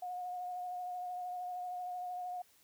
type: tone with vibrato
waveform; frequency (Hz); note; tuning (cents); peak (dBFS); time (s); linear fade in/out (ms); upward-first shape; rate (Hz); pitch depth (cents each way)
sine; 722; F#5; -43; -38; 0.02-2.42; 5; sine; 13; 18
effects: white hiss -67 dBFS RMS until 2.63 s